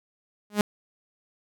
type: tone with exponential growth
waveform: sawtooth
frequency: 207.7 Hz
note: G#3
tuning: in tune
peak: -12 dBFS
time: 0.5-0.61 s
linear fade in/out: 2 ms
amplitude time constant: 22 ms
effects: none